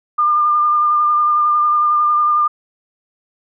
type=tone with vibrato; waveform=sine; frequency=1203 Hz; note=D6; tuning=41 cents sharp; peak=-11 dBFS; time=0.18-2.48 s; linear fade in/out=10 ms; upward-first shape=sine; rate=11 Hz; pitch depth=17 cents each way; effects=none